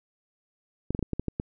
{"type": "clicks", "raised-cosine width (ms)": 3, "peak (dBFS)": -15, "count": 8, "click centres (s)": [0.906, 0.949, 0.992, 1.027, 1.133, 1.196, 1.283, 1.399], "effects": []}